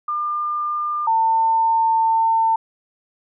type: tone pair in turn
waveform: sine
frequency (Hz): 1201 / 899.7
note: D6 / A5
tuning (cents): +38 / +38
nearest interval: perfect fourth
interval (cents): 500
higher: first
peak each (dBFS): -20 / -14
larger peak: second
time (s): 0.08-1.07 / 1.07-2.56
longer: second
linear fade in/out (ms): 5
effects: none